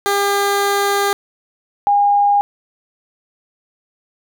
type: tone pair in turn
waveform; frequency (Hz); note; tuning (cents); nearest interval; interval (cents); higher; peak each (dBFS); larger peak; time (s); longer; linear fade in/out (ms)
15% pulse / sine; 401.8 / 813.2; G4 / G#5; +43 / -37; octave; 1220; second; -8 / -10; first; 0.06-1.13 / 1.87-2.41; first; 0
effects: none